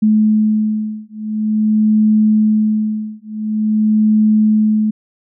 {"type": "beating tone pair", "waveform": "sine", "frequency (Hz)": [214.7, 215.17], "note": ["A3", "A3"], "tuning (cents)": [-42, -38], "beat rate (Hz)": 0.47, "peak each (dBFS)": -14, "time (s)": [0.02, 4.91], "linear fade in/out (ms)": 10, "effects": []}